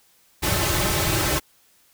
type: noise with comb filter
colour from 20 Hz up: pink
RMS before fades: -22 dBFS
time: 0.42-1.4 s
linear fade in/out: 20 ms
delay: 4.2 ms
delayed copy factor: -0.95
effects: white hiss -59 dBFS RMS until 1.93 s